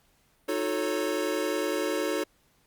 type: chord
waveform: square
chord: D# half-diminished seventh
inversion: none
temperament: equal with one note detuned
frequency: 311.1 / 361.8 / 440 / 554.4 Hz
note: D#4 / F#4 / A4 / C#5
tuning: 0 / -39 / 0 / 0 cents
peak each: -33 dBFS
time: 0.48-2.24 s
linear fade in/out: 10 ms
effects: pink hiss -66 dBFS RMS until 2.66 s + Opus 48 kbps